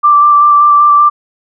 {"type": "tone with vibrato", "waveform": "sine", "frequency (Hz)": 1174.7, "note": "D6", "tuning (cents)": 0, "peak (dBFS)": -3, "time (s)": [0.03, 1.1], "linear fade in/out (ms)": 20, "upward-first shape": "square", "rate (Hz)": 5.2, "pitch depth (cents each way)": 11, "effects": []}